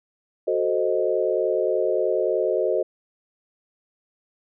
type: chord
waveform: sine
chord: F# diminished seventh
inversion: none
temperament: equal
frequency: 370 / 440 / 523.3 / 622.3 Hz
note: F#4 / A4 / C5 / Eb5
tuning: 0 / 0 / 0 / 0 cents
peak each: -25 dBFS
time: 0.47-2.83 s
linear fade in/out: 10 ms
effects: none